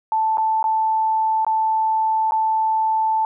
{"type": "tone with dropouts", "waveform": "sine", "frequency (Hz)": 880, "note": "A5", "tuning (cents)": 0, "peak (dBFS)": -16, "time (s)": [0.12, 3.25], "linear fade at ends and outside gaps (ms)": 1, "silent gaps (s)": [[0.372, 0.381], [0.628, 0.641], [1.448, 1.466], [2.31, 2.32]], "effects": []}